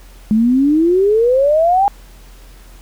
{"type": "exponential sweep", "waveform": "sine", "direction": "up", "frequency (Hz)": [210, 820], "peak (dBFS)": -9, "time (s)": [0.31, 1.88], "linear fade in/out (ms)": 0, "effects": ["added 43 Hz sine -37 dBFS peak until 2.81 s", "pink hiss -46 dBFS RMS until 2.81 s"]}